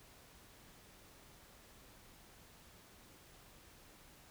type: silence
effects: pink hiss -61 dBFS RMS until 4.3 s